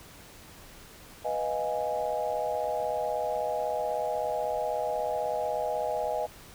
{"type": "chord", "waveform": "sine", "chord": "F half-diminished seventh", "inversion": "second", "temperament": "equal", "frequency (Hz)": [493.9, 622.3, 698.5, 830.6], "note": ["Cb5", "Eb5", "F5", "Ab5"], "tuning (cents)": [0, 0, 0, 0], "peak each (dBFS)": [-34, -31, -35, -33], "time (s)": [1.24, 6.27], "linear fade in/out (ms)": 20, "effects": ["pink hiss -50 dBFS RMS until 6.54 s"]}